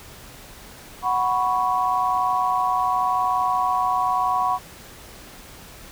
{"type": "chord", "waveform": "sine", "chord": "F# suspended fourth", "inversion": "none", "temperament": "equal", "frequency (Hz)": [740, 987.8, 1108.7], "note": ["F#5", "B5", "C#6"], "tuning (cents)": [0, 0, 0], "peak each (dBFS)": -23, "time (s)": [1.02, 4.59], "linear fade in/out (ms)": 50, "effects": ["pink hiss -43 dBFS RMS until 5.91 s"]}